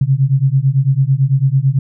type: beating tone pair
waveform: sine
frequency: 130.81 / 139.81 Hz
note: C3 / C#3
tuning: 0 / +15 cents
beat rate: 9 Hz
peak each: -13 dBFS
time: 0.01-1.79 s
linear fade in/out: 5 ms
effects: none